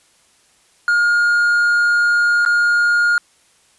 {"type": "tone with dropouts", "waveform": "triangle", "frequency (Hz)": 1422, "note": "F6", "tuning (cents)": 31, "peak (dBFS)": -10, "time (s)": [0.88, 3.18], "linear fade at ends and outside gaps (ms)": 1, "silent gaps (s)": [2.451, 2.461], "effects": ["white hiss -55 dBFS RMS until 3.78 s", "resampled to 24000 Hz"]}